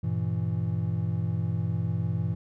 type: chord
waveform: triangle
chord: E diminished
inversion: first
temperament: just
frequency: 98.89 / 118.67 / 164.81 Hz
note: G2 / Bb2 / E3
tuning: +16 / +31 / 0 cents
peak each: -28 / -28 / -28 dBFS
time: 0.03-2.35 s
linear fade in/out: 10 ms
effects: none